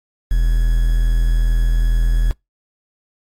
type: tone with quantisation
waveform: triangle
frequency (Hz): 41.2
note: E1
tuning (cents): 0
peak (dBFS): -10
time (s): 0.31-2.31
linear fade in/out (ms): 0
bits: 6
effects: noise-tail reverb RT60 0.2 s tail -26 dB re dry + AAC 48 kbps

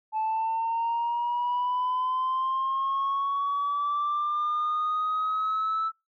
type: linear sweep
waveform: sine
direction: up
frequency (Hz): 868 to 1318.5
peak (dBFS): -23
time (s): 0.12-5.92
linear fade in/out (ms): 50
effects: noise-tail reverb RT60 0.2 s tail -24 dB re dry + tanh soft clip ceiling -22 dBFS

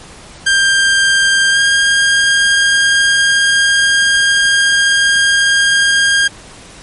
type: tone with pitch glide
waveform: sawtooth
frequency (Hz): 1590 to 1613.1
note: G6 to G6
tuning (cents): +24 to +49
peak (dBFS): -5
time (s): 0.46-6.28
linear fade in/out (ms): 10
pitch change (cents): +25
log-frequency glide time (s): 1.51-1.58
effects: pink hiss -36 dBFS RMS until 6.82 s + MP3 48 kbps

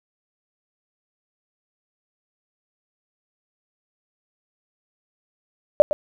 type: tone with echo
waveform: sine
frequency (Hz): 596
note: D5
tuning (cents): +25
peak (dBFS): -5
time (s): 5.8-5.82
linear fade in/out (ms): 0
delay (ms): 110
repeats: 1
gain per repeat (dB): -13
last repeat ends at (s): 5.93
effects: none

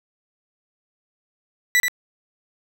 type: tone with echo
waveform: 40% pulse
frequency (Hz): 1969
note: B6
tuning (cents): -6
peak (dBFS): -13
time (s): 1.75-1.8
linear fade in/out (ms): 0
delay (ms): 82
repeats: 1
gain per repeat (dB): -5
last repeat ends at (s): 1.882
effects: none

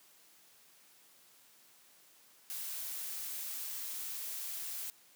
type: noise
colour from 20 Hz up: blue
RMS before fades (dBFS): -41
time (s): 2.5-4.9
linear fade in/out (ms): 0
effects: white hiss -63 dBFS RMS until 5.15 s + high-pass 150 Hz 12 dB/octave

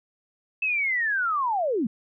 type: linear sweep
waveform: sine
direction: down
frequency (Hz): 2637 to 193.9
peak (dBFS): -22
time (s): 0.62-1.87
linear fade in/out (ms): 5
effects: none

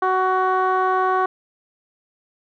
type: tone with low-pass filter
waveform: 15% pulse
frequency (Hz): 373.5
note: F#4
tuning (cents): +16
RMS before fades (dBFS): -19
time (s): 0.02-1.26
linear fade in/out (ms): 5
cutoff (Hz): 1200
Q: 1.9
effects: none

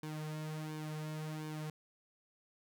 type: tone with flanger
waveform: sawtooth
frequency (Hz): 154.5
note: D#3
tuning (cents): -12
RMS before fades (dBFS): -42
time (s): 0.03-1.7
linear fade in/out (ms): 2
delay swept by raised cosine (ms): 1.5 to 4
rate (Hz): 1.4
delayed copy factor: -0.7
effects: none

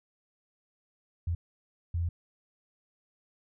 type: tone bursts at uneven times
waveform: sine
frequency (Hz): 85.2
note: F2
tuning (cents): -42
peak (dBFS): -27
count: 2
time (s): 1.27-1.35 / 1.94-2.09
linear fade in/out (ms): 5
effects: none

